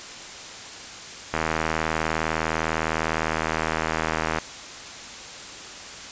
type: click train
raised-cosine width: 0.5 ms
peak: -8 dBFS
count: 244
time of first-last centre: 1.34-4.385 s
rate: 79.8 Hz
effects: white hiss -38 dBFS RMS until 6.11 s + resampled to 16000 Hz